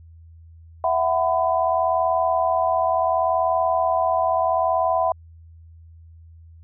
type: chord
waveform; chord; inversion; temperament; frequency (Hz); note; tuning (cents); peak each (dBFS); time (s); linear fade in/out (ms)
sine; E suspended second; none; equal with one note detuned; 659.3 / 740 / 1004.5; E5 / F#5 / B5; 0 / 0 / +29; -21 / -22 / -23; 0.84-5.12; 2
effects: added 82 Hz sine -43 dBFS peak until 6.63 s